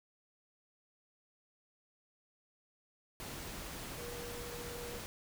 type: tone in noise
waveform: sine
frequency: 478.9 Hz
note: A#4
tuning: 47 cents sharp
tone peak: -46 dBFS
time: 3.98-4.99 s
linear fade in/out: 0 ms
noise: pink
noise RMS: -45 dBFS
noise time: 3.2-5.06 s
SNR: -4 dB
effects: none